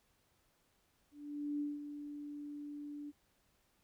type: tone with ADSR envelope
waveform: sine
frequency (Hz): 292.1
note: D4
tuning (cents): -9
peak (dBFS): -34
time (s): 1.11-3.12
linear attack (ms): 490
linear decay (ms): 190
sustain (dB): -9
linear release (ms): 30
effects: pink hiss -75 dBFS RMS until 3.83 s